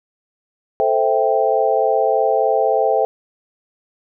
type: chord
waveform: sine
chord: A minor seventh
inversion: none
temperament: equal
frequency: 440 / 523.3 / 659.3 / 784 Hz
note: A4 / C5 / E5 / G5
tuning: 0 / 0 / 0 / 0 cents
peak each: -19 dBFS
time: 0.8-3.05 s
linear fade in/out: 0 ms
effects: none

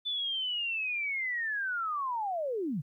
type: linear sweep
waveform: sine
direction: down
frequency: 3520 to 123.47 Hz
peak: -30 dBFS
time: 0.05-2.82 s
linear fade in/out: 20 ms
effects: 12-bit

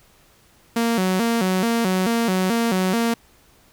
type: tone with vibrato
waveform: sawtooth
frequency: 207.7 Hz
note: G#3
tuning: in tune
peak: -14 dBFS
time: 0.76-3.14 s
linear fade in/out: 5 ms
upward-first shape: square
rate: 2.3 Hz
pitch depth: 190 cents each way
effects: pink hiss -55 dBFS RMS until 3.72 s

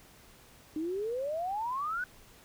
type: exponential sweep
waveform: sine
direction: up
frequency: 301 to 1520 Hz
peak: -31 dBFS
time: 0.76-2.04 s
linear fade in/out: 2 ms
effects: pink hiss -57 dBFS RMS until 2.44 s

